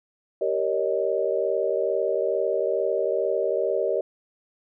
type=chord; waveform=sine; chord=Eb dominant seventh; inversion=first; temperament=just; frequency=388.9 / 466.7 / 560 / 622.3 Hz; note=G4 / Bb4 / Db5 / Eb5; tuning=-14 / +2 / +18 / 0 cents; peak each=-27 dBFS; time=0.41-4.01 s; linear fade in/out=5 ms; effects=none